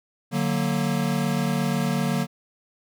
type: chord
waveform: square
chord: D augmented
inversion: none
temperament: equal with one note detuned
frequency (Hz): 147.43 / 185 / 233.1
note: D3 / F#3 / A#3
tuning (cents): +7 / 0 / 0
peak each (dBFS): -27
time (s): 0.31-2.27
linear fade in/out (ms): 50
effects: none

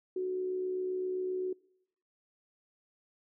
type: tone with amplitude modulation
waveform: sine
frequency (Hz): 370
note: F#4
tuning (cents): 0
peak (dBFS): -29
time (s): 0.16-1.53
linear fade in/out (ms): 5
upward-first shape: sine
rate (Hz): 67.6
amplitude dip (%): 35
effects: noise-tail reverb RT60 0.8 s tail -25 dB re dry

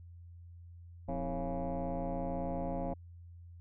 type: tone with frequency modulation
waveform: sine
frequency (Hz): 258.9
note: C4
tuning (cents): -18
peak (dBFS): -32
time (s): 1.08-2.94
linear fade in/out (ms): 10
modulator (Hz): 144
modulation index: 3.6
effects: tanh soft clip ceiling -29 dBFS + added 86 Hz sine -49 dBFS peak until 3.6 s

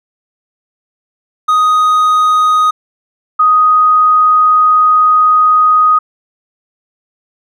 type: tone pair in turn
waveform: triangle / sine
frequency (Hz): 1248 / 1248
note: D#6 / D#6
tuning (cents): +5 / +5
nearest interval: unison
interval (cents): 0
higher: neither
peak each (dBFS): -5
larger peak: neither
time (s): 1.48-2.71 / 3.39-5.99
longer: second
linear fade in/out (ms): 10
effects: none

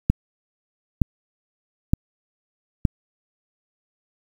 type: click train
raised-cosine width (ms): 5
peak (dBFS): -3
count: 4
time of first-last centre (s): 0.1-2.852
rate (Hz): 1.09
effects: 7-bit

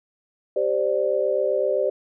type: chord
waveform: sine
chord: G suspended fourth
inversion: none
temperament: equal with one note detuned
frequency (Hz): 392 / 523.3 / 591.1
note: G4 / C5 / D5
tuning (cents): 0 / 0 / +11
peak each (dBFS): -25 / -23 / -23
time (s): 0.56-1.9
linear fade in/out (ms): 5
effects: none

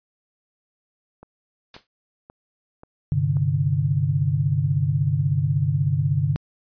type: click train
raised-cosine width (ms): 1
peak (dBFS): -29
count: 5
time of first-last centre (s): 1.23-3.369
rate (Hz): 1.87
type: noise with exponential decay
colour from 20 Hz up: white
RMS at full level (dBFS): -35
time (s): 1.74-1.87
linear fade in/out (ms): 2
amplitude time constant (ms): 27
type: chord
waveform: sine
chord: G suspended fourth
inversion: none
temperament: just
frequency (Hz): 98 / 130.67 / 147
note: G2 / C3 / D3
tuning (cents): 0 / -2 / +2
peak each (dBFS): -25 / -23 / -21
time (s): 3.12-6.36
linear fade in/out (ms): 0
effects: resampled to 11025 Hz

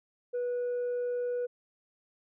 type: tone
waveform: sine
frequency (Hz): 488.8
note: B4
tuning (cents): -18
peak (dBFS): -27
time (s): 0.33-1.47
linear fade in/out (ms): 20
effects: tanh soft clip ceiling -28 dBFS

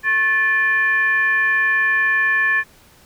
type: tone with frequency modulation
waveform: sine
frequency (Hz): 1746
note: A6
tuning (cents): -14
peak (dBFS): -14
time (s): 0.03-2.64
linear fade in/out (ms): 50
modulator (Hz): 657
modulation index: 0.51
effects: pink hiss -50 dBFS RMS until 3.05 s

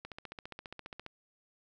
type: click train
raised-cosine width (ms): 0.3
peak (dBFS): -27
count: 16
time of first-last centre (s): 0.05-1.064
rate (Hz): 14.8
effects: none

